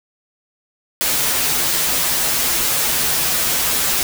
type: noise with comb filter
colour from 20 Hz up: white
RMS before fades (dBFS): -18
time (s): 1.01-4.03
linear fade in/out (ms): 0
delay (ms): 10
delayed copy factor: -0.75
effects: none